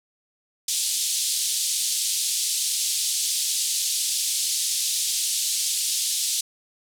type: band-pass noise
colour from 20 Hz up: white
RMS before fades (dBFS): -25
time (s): 0.68-6.41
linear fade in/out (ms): 5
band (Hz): 3400 to 10000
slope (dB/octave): 24
effects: none